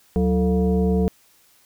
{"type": "tone with frequency modulation", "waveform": "sine", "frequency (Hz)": 185, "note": "F#3", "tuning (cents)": 0, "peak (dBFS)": -16, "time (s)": [0.16, 1.08], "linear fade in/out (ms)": 0, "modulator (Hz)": 259, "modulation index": 1.1, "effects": ["white hiss -57 dBFS RMS until 1.65 s"]}